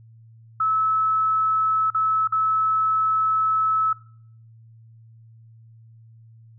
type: tone with dropouts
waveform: sine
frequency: 1300 Hz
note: E6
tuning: 24 cents flat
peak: -18 dBFS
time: 0.6-3.93 s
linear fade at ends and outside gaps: 5 ms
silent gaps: 1.903-1.946 / 2.275-2.322 s
effects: noise-tail reverb RT60 0.6 s tail -20 dB re dry + added 113 Hz sine -46 dBFS peak until 6.58 s